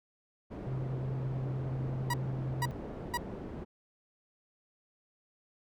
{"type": "low-pass noise", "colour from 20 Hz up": "white", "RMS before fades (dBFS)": -42, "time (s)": [0.5, 3.65], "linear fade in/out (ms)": 20, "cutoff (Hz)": 400, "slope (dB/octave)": 12}
{"type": "tone", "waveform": "sine", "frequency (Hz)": 130.81, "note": "C3", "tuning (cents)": 0, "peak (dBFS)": -33, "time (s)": [0.67, 2.71], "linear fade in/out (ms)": 0}
{"type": "tone bursts", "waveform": "30% pulse", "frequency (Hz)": 964, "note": "B5", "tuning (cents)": -42, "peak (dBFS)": -27, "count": 3, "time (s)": [2.1, 3.174], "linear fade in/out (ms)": 5, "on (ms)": 38, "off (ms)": 480}
{"effects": []}